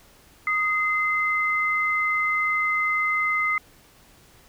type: tone pair together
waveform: sine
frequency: 1244.5 / 2067 Hz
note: D#6 / C7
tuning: 0 / -22 cents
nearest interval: major sixth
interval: 878 cents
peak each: -25 / -22 dBFS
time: 0.47-3.58 s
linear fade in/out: 2 ms
effects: pink hiss -54 dBFS RMS until 4.48 s